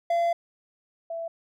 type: tone pair in turn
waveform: triangle / sine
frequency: 683 / 665.1 Hz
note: F5 / E5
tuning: -39 / +15 cents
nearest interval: unison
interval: 46 cents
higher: first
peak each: -19 / -30 dBFS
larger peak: first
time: 0.1-0.33 / 1.1-1.28 s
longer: first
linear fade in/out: 5 ms
effects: none